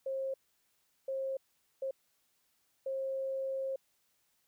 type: tone bursts at uneven times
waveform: sine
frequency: 535 Hz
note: C5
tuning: 38 cents sharp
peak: -33 dBFS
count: 4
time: 0.06-0.34 / 1.08-1.37 / 1.82-1.91 / 2.86-3.76 s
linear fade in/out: 5 ms
effects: white hiss -75 dBFS RMS until 4.47 s